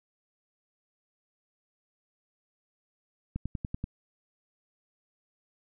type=click train; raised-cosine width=5 ms; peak=-20 dBFS; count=6; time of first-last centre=3.36-3.841 s; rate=10.4 Hz; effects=none